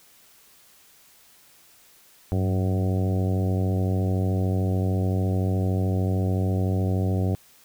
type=harmonic tone with a mistuned harmonic; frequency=93.6 Hz; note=F#2; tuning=20 cents sharp; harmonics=1 / 2 / 3 / 4 / 5 / 6 / 7 / 8; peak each=-22 / -28 / -32 / -34 / -36 / -38 / -39 / -40 dBFS; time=2.32-7.35 s; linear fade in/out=0 ms; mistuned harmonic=1; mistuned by=+59 cents; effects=white hiss -55 dBFS RMS until 7.64 s